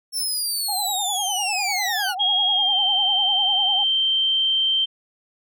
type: linear sweep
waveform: 20% pulse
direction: down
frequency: 5430 to 1373 Hz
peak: -17 dBFS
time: 0.12-2.15 s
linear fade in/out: 50 ms
type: tone with vibrato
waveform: sine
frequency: 781 Hz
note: G5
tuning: 7 cents flat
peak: -26 dBFS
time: 0.68-3.84 s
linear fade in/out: 10 ms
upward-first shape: triangle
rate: 10 Hz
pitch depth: 150 cents each way
type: tone with pitch glide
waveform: sine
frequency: 3272 to 3131 Hz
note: G#7 to G7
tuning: -26 to -3 cents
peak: -17 dBFS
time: 2.19-4.86 s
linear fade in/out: 20 ms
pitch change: -77 cents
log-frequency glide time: 2.51-2.8 s
effects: none